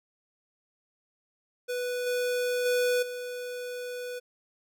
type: tone with level steps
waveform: square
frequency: 493.6 Hz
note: B4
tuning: 1 cent flat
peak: -30 / -27 / -24 / -35 dBFS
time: 1.68-4.2 s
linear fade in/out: 20 ms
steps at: 2.06 / 2.65 / 3.02 s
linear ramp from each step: 10 ms
effects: none